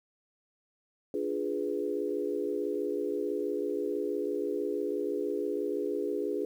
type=chord; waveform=sine; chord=D diminished seventh; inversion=none; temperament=equal; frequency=293.7 / 349.2 / 415.3 / 493.9 Hz; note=D4 / F4 / Ab4 / Cb5; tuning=0 / 0 / 0 / 0 cents; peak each=-36 / -36 / -32 / -37 dBFS; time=1.14-6.45 s; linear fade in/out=2 ms; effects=10-bit

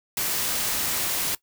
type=noise; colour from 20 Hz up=white; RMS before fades=-26 dBFS; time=0.17-1.35 s; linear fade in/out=2 ms; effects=noise-tail reverb RT60 0.1 s tail -19 dB re dry

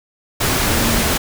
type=tone in noise; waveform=sine; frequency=231.8 Hz; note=A#3; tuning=10 cents flat; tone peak=-23 dBFS; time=0.7-1.04 s; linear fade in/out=10 ms; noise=pink; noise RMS=-17 dBFS; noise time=0.4-1.18 s; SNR=-9 dB; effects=none

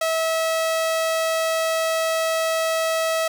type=tone; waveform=sawtooth; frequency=648 Hz; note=E5; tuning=30 cents flat; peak=-16 dBFS; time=0.01-3.28 s; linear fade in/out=5 ms; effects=none

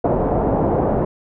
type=low-pass noise; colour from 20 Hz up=white; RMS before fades=-18 dBFS; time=0.04-1.05 s; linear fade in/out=5 ms; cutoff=730 Hz; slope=24 dB/octave; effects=none

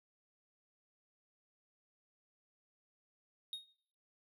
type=tone with exponential decay; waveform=triangle; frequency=3729 Hz; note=A#7; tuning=in tune; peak=-35 dBFS; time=3.53-3.72 s; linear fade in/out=1 ms; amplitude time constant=40 ms; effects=noise-tail reverb RT60 0.6 s tail -19 dB re dry

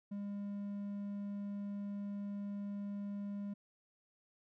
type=tone; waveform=triangle; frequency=202.2 Hz; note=G#3; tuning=46 cents flat; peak=-37 dBFS; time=0.11-3.54 s; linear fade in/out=10 ms; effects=none

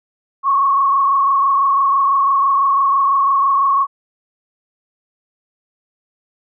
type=tone with frequency modulation; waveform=sine; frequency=1101 Hz; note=C#6; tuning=12 cents flat; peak=-11 dBFS; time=0.43-3.87 s; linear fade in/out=50 ms; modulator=26 Hz; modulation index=1.3; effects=none

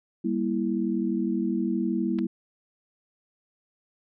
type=chord; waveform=sine; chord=E diminished; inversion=first; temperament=just; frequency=197.78 / 237.3 / 329.6 Hz; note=G3 / Bb3 / E4; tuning=+16 / +31 / 0 cents; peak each=-28 dBFS; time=0.24-2.27 s; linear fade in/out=10 ms
type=clicks; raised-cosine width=0.3 ms; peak=-26 dBFS; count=2; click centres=2.187 / 2.19 s
effects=none

